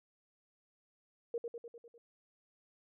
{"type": "tone with echo", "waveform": "sine", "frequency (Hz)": 470, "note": "A#4", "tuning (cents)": 14, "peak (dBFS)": -33, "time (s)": [1.34, 1.38], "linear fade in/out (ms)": 2, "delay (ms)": 100, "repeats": 6, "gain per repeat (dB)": -4, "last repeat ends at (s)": 1.98, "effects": []}